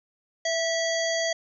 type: harmonic tone with a mistuned harmonic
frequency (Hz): 661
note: E5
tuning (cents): +5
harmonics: 1 / 3 / 5 / 7 / 9 / 10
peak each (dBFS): -26 / -30 / -34 / -34 / -37 / -35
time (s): 0.45-1.33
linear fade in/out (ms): 5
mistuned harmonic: 3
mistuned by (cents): -25
effects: none